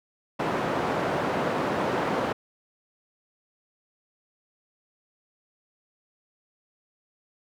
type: band-pass noise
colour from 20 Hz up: white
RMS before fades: -27 dBFS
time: 0.39-2.33 s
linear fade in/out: 10 ms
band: 140 to 910 Hz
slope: 12 dB/octave
effects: none